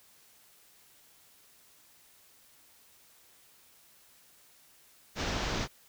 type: low-pass noise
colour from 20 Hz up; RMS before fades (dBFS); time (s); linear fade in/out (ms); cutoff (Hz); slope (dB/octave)
pink; -33; 5.15-5.68; 50; 6500; 48
effects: white hiss -61 dBFS RMS until 5.88 s